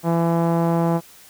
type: tone with low-pass filter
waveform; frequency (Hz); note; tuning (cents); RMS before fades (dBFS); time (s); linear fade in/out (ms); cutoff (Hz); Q
sawtooth; 167.7; E3; +30; -19; 0.03-1.01; 50; 880; 1.8
effects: white hiss -47 dBFS RMS until 1.29 s